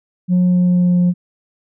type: tone with pitch glide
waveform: sine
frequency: 180 to 177.52 Hz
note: F#3 to F3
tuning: -47 to +29 cents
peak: -8 dBFS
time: 0.28-1.14 s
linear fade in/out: 50 ms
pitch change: -24 cents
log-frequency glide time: 0.45-0.99 s
effects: tanh soft clip ceiling -9 dBFS